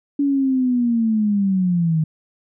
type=linear sweep; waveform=sine; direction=down; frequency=286.2 to 154.4 Hz; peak=-15 dBFS; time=0.19-2.04 s; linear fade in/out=5 ms; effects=none